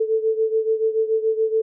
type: beating tone pair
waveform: sine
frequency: 440.3 / 447.3 Hz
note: A4 / A4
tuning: +1 / +28 cents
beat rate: 7 Hz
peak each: -19 / -23 dBFS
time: 0-1.62 s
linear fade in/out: 10 ms
effects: none